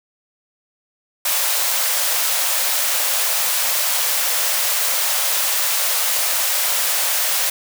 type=high-pass noise; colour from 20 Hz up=white; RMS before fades=-19 dBFS; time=1.25-7.5 s; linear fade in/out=5 ms; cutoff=490 Hz; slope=96 dB/octave; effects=none